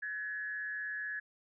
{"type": "tone with frequency modulation", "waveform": "sine", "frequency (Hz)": 1694, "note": "G#6", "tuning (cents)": 34, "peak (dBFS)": -36, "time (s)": [0.02, 1.2], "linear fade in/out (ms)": 10, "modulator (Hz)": 164, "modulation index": 0.53, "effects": []}